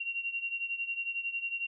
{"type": "beating tone pair", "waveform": "sine", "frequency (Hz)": [2751, 2762], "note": ["F7", "F7"], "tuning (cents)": [-27, -20], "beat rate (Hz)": 11, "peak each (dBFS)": [-34, -38], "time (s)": [0, 1.67], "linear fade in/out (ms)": 10, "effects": []}